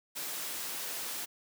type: noise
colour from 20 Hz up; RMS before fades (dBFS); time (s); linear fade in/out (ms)
white; -38; 0.15-1.26; 20
effects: high-pass 200 Hz 12 dB/octave